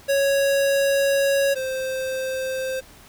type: tone pair in turn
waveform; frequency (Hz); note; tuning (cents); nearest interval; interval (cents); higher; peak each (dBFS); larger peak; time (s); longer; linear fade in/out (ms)
square; 554 / 523.2; C#5 / C5; -1 / 0; minor second; 99; first; -18 / -25; first; 0.08-1.55 / 1.55-2.81; first; 20
effects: pink hiss -48 dBFS RMS until 3.08 s